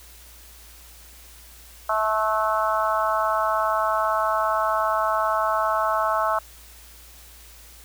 harmonic tone with a mistuned harmonic, 217.5 Hz, A3, 20 cents flat, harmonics 3 / 4 / 5 / 6 / 7, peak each -25 / -27 / -25 / -25 / -33 dBFS, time 1.89-6.39 s, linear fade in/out 5 ms, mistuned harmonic 7, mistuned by -22 cents, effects added 58 Hz sine -48 dBFS peak until 7.84 s + white hiss -48 dBFS RMS until 7.84 s

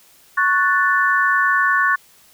sine chord, F# minor, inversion second, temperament equal, 1108.7 / 1480 / 1760 Hz, C#6 / F#6 / A6, 0 / 0 / 0 cents, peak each -18 dBFS, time 0.37-1.96 s, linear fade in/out 10 ms, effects white hiss -51 dBFS RMS until 2.33 s

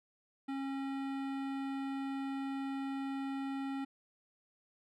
sine tone with hard clipping, 272.2 Hz, C#4, 31 cents flat, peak -38 dBFS, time 0.48-3.85 s, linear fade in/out 10 ms, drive 17 dB, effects none

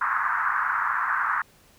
pink band-pass noise, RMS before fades -25 dBFS, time 0.01-1.42 s, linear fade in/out 5 ms, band 1000 to 1700 Hz, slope 48 dB/octave, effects pink hiss -57 dBFS RMS until 1.78 s

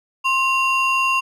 triangle ring-modulated tone, 1909 Hz, A#6, 41 cents sharp, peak -11 dBFS, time 0.24-1.21 s, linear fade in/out 20 ms, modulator 853 Hz, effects none

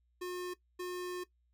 square tone bursts at uneven times, 359.9 Hz, F#4, 48 cents flat, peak -38 dBFS, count 2, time 0.21-0.54 / 0.79-1.24 s, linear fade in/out 10 ms, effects noise-tail reverb RT60 0.1 s tail -17 dB re dry + added 60 Hz sine -70 dBFS peak until 1.53 s

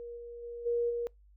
sine tone with level steps, 474.1 Hz, A#4, 29 cents sharp, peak -40 / -42 / -39 / -27 / -31 dBFS, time 0-1.07 s, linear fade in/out 0 ms, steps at 0.16 / 0.42 / 0.65 / 0.89 s, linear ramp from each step 20 ms, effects noise-tail reverb RT60 0.2 s tail -26 dB re dry + added 50 Hz sine -57 dBFS peak until 1.36 s

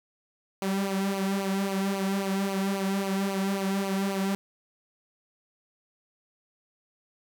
sawtooth tone with flanger, 195 Hz, G3, 9 cents flat, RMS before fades -28 dBFS, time 0.62-4.35 s, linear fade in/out 0 ms, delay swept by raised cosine 0.55 to 3.45 ms, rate 3.7 Hz, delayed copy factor -0.7, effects none

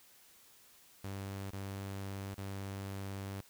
sawtooth tone with dropouts, 98 Hz, G2, in tune, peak -36 dBFS, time 1.04-3.41 s, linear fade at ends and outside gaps 5 ms, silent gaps 1.506-1.531 / 2.344-2.379 s, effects white hiss -62 dBFS RMS until 3.49 s

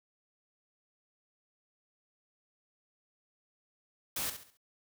white noise with echo, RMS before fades -35 dBFS, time 4.16-4.3 s, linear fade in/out 5 ms, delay 68 ms, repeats 4, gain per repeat -9 dB, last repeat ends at 4.572 s, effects none

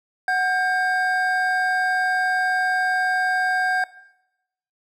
triangle tone pair together, 740 / 1594.5 Hz, F#5 / G6, 0 / +29 cents, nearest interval octave + minor second, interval 1329 cents, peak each -20 / -19 dBFS, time 0.28-3.84 s, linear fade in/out 2 ms, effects noise-tail reverb RT60 0.9 s tail -18 dB re dry

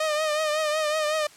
sawtooth tone with vibrato, 614 Hz, D#5, 23 cents flat, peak -19 dBFS, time 0-1.27 s, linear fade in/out 5 ms, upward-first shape triangle, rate 5.4 Hz, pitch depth 61 cents each way, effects white hiss -50 dBFS RMS until 1.36 s + low-pass 9000 Hz 12 dB/octave

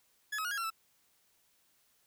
40% pulse tone with pitch steps, 1700 / 1277 / 1437 / 1643 / 1360 / 1320 Hz, G#6 / D#6 / F6 / G#6 / F6 / E6, +40 / +45 / +49 / -19 / -46 / +2 cents, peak -33 dBFS, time 0.32-0.704 s, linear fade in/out 10 ms, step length 64 ms, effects white hiss -71 dBFS RMS until 2.06 s

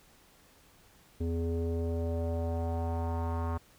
square tone with low-pass filter sweep, 83.3 Hz, E2, 19 cents sharp, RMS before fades -32 dBFS, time 1.2-3.58 s, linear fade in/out 10 ms, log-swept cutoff 360 to 1100 Hz, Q 3.2, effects pink hiss -61 dBFS RMS until 3.78 s

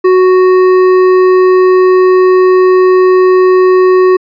triangle tone with hard clipping, 370 Hz, F#4, in tune, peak -5 dBFS, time 0.04-4.17 s, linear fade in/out 10 ms, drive 13 dB, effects resampled to 11025 Hz

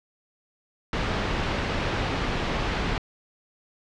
pink low-pass noise, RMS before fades -27 dBFS, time 0.93-2.98 s, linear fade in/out 2 ms, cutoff 3500 Hz, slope 12 dB/octave, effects low-pass 6000 Hz 12 dB/octave

